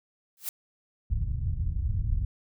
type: noise with exponential growth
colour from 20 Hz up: blue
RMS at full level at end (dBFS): -28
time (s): 0.37-0.49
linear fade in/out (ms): 1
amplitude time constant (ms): 26
type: low-pass noise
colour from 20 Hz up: white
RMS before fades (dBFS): -28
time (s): 1.1-2.25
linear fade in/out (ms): 5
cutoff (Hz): 100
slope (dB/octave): 24
effects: none